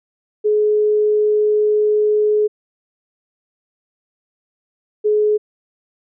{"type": "tone pair in turn", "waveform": "sine", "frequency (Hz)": [422.8, 422.8], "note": ["G#4", "G#4"], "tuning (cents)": [31, 31], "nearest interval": "unison", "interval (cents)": 0, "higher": "neither", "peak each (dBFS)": -12, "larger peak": "neither", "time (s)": [[0.44, 2.48], [5.04, 5.38]], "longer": "first", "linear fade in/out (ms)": 20, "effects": []}